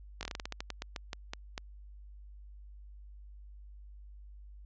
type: slowing click train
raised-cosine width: 0.2 ms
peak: -20 dBFS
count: 16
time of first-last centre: 0.21-1.579 s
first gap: 19 ms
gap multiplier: 1.2
effects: added 50 Hz sine -48 dBFS peak until 4.65 s + resampled to 16000 Hz